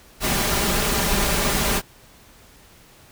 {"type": "noise with comb filter", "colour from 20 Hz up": "pink", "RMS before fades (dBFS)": -21, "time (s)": [0.2, 1.82], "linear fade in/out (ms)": 50, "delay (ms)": 5, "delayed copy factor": 0.55, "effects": ["pink hiss -50 dBFS RMS until 3.11 s"]}